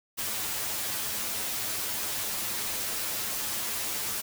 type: noise with comb filter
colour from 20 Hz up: white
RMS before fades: -32 dBFS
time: 0.17-4.22 s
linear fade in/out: 20 ms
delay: 9.3 ms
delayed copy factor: +0.8
effects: none